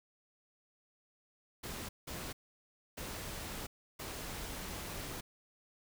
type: noise bursts at uneven times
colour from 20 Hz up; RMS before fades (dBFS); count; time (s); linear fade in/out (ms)
pink; -43; 4; 1.63-1.89 / 2.07-2.33 / 2.97-3.67 / 3.99-5.21; 10
effects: none